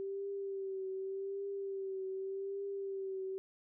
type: tone with vibrato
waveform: sine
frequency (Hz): 389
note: G4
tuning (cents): -13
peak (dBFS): -37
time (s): 0-3.38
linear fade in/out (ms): 0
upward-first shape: triangle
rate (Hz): 0.85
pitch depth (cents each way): 43
effects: none